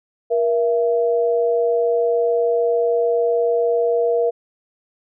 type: tone pair together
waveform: sine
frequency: 473.4 / 669.5 Hz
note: A#4 / E5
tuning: +27 / +27 cents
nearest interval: tritone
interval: 600 cents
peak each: -16 / -21 dBFS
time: 0.3-4.31 s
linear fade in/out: 20 ms
effects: none